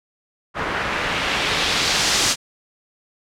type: noise with low-pass filter sweep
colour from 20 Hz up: white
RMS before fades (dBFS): -21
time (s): 0.54-2.36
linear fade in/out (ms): 50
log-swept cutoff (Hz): 1400 to 6700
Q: 1.2
effects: none